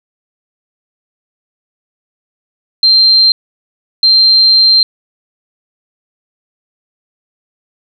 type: tone bursts at uneven times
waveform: sine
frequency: 4155 Hz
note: C8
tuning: 13 cents flat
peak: -4 dBFS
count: 2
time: 2.83-3.32 / 4.03-4.83 s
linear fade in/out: 2 ms
effects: none